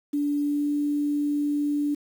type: tone with pitch glide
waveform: sine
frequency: 290 to 291.8 Hz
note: D4 to D4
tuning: -22 to -11 cents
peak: -22 dBFS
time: 0.13-1.95 s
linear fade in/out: 10 ms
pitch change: +11 cents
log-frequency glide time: 0.37-0.73 s
effects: 8-bit